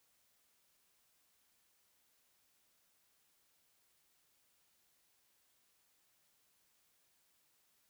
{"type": "silence", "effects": ["white hiss -75 dBFS RMS until 7.89 s"]}